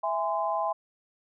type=chord; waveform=sine; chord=E augmented; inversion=none; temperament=just; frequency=659.3 / 824.1 / 1030.1 Hz; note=E5 / G#5 / B#5; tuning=0 / -14 / -27 cents; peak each=-30 / -30 / -30 dBFS; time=0.03-0.73 s; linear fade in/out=10 ms; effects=none